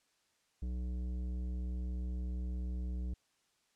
sine tone with tanh clipping, 61.5 Hz, B1, 7 cents flat, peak -37 dBFS, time 0.62-3.14 s, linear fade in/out 5 ms, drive 12 dB, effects white hiss -75 dBFS RMS until 3.75 s + low-pass 8000 Hz 12 dB/octave

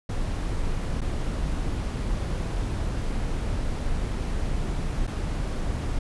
brown noise with dropouts, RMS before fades -27 dBFS, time 0.09-5.99 s, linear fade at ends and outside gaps 5 ms, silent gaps 1.008-1.015 / 5.069-5.074 s, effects resampled to 24000 Hz

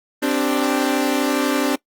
sawtooth chord, C suspended second, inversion none, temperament equal, 261.6 / 293.7 / 392 Hz, C4 / D4 / G4, 0 / 0 / 0 cents, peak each -17 / -16 / -22 dBFS, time 0.22-1.76 s, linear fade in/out 10 ms, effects noise-tail reverb RT60 0.1 s tail -21 dB re dry + Opus 24 kbps

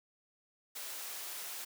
white high-pass noise, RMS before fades -43 dBFS, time 0.75-1.65 s, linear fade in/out 10 ms, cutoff 460 Hz, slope 12 dB/octave, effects none

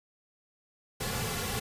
pink noise with comb filter, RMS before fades -33 dBFS, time 1-1.6 s, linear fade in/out 10 ms, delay 3.2 ms, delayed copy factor -0.8, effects resampled to 32000 Hz

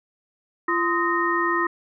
sine tone cluster, 342.7 / 1036 / 1257 / 1849 Hz, F4 / C6 / D#6 / A#6, -33 / -17 / +17 / -15 cents, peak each -25 dBFS, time 0.68-1.67 s, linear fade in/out 5 ms, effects none

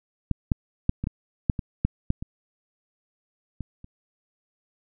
clicks, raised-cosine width 5 ms, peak -10 / -8 / -7 / -16 / -15 / -7 / -16 / -8 / -9 / -20 / -20 / -30 dBFS, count 12, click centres 0.313 / 0.518 / 0.894 / 1.04 / 1.071 / 1.498 / 1.592 / 1.85 / 2.104 / 2.225 / 3.607 / 3.844 s, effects none

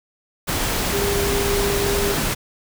sine tone in noise, 401.7 Hz, G4, 42 cents sharp, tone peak -21 dBFS, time 0.92-2.15 s, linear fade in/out 20 ms, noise pink, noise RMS -22 dBFS, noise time 0.47-2.35 s, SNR -2 dB, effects none

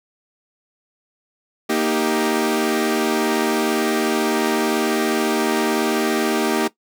sawtooth chord, Eb major, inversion second, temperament equal, 233.1 / 311.1 / 392 Hz, Bb3 / Eb4 / G4, 0 / 0 / 0 cents, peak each -18 dBFS, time 1.69-6.68 s, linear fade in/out 10 ms, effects noise-tail reverb RT60 0.1 s tail -17 dB re dry

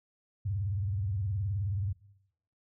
sine tone with vibrato, 98 Hz, G2, in tune, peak -29 dBFS, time 0.45-1.93 s, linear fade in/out 10 ms, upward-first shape sine, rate 19 Hz, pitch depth 190 cents each way, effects noise-tail reverb RT60 0.8 s tail -20 dB re dry

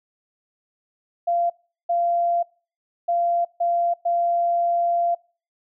sine tone bursts at uneven times, 690 Hz, F5, 21 cents flat, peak -18 dBFS, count 5, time 1.27-1.5 / 1.89-2.43 / 3.08-3.45 / 3.6-3.94 / 4.05-5.15 s, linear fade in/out 10 ms, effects noise-tail reverb RT60 0.4 s tail -25 dB re dry

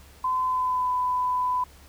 sine tone with pitch glide, 1021 to 1000 Hz, C6 to B5, -43 to +21 cents, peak -22 dBFS, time 0.24-1.64 s, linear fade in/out 5 ms, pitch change -36 cents, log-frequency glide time 0.44-0.91 s, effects added 70 Hz sine -51 dBFS peak until 1.88 s + pink hiss -53 dBFS RMS until 1.88 s

